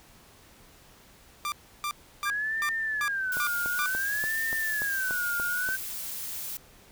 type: tone bursts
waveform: sawtooth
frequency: 1185 Hz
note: D6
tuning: 15 cents sharp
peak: -25 dBFS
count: 7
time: 1.45-3.86 s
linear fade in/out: 0 ms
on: 70 ms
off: 320 ms
type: tone with vibrato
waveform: sine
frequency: 1601 Hz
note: G6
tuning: 36 cents sharp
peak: -27 dBFS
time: 2.25-5.77 s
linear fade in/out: 20 ms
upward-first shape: sine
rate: 0.56 Hz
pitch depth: 210 cents each way
type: noise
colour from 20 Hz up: blue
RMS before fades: -36 dBFS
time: 3.32-6.57 s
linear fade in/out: 0 ms
type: click train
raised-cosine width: 1 ms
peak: -24 dBFS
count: 9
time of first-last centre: 3.37-5.689 s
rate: 3.45 Hz
effects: pink hiss -55 dBFS RMS until 6.91 s